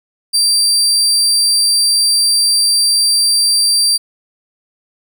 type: tone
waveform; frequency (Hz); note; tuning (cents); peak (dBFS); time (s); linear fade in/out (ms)
30% pulse; 4699; D8; 0; -7; 0.33-3.98; 20
effects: 8-bit